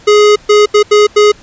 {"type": "tone bursts at uneven times", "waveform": "square", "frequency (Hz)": 417.9, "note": "G#4", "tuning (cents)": 11, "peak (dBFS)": -4, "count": 5, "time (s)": [[0.07, 0.36], [0.49, 0.66], [0.74, 0.83], [0.91, 1.07], [1.16, 1.32]], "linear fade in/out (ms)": 10, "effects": ["pink hiss -40 dBFS RMS until 1.42 s", "resampled to 16000 Hz"]}